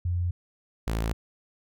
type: tone pair in turn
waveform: sine / sawtooth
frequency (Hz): 88 / 55.44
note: F2 / A1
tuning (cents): +14 / +14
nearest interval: minor sixth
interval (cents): 800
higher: first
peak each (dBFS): -24 / -22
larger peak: second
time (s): 0.05-0.31 / 0.87-1.13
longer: neither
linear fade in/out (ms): 5
effects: none